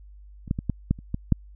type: clicks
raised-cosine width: 5 ms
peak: -26 / -11 / -16 / -11 / -8 / -29 / -14 / -6 dBFS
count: 8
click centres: 0.478 / 0.511 / 0.589 / 0.697 / 0.91 / 0.989 / 1.144 / 1.323 s
effects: added 50 Hz sine -44 dBFS peak until 1.55 s